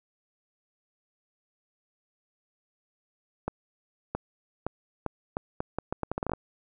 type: accelerating click train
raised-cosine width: 1 ms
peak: -15 dBFS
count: 16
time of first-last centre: 3.48-6.335 s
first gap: 670 ms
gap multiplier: 0.77
effects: none